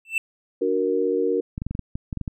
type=tone with exponential growth; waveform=triangle; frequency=2666 Hz; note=E7; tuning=19 cents sharp; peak=-14 dBFS; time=0.05-0.18 s; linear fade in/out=2 ms; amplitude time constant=28 ms
type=chord; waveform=sine; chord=D augmented; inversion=none; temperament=equal; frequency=293.7 / 370 / 466.2 Hz; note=D4 / F#4 / A#4; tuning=0 / 0 / 0 cents; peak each=-27 / -24 / -22 dBFS; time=0.61-1.41 s; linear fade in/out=10 ms
type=clicks; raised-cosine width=5 ms; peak=-16 dBFS; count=11; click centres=1.579 / 1.619 / 1.666 / 1.71 / 1.751 / 1.793 / 1.955 / 2.128 / 2.173 / 2.213 / 2.278 s
effects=none